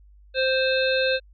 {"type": "harmonic tone with a mistuned harmonic", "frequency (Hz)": 523.3, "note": "C5", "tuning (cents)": 0, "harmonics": [1, 3, 5, 7, 8], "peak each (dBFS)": [-21, -26, -28, -29, -30], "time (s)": [0.34, 1.2], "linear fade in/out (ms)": 50, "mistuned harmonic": 8, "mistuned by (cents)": -19, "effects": ["added 50 Hz sine -48 dBFS peak until 1.33 s", "MP3 96 kbps"]}